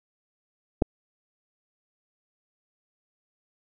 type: clicks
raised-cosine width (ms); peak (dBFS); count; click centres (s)
2; -19 / -6; 2; 0.819 / 0.822
effects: none